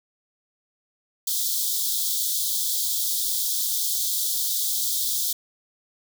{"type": "high-pass noise", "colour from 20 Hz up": "white", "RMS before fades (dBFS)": -25, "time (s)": [1.27, 5.33], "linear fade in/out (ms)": 5, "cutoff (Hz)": 3300, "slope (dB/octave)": 96, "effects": []}